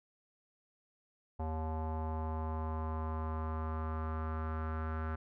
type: tone with low-pass filter sweep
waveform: square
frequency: 79.2 Hz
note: D#2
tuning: 31 cents sharp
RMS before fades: -37 dBFS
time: 1.39-5.16 s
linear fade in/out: 10 ms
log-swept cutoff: 830 to 1400 Hz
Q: 4
effects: none